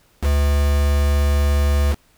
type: tone with quantisation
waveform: triangle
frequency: 71.7 Hz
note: D2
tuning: 41 cents flat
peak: -12 dBFS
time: 0.21-1.96 s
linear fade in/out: 50 ms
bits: 4
effects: pink hiss -57 dBFS RMS until 2.17 s